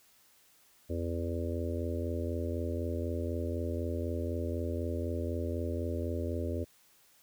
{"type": "harmonic tone with a mistuned harmonic", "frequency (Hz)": 84, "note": "E2", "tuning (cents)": 33, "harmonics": [1, 3, 4, 5, 6, 7], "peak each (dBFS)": [-34, -39, -40, -41, -42, -42], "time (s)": [0.89, 6.65], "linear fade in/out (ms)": 20, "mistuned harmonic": 1, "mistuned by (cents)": 27, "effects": ["white hiss -64 dBFS RMS until 7.22 s"]}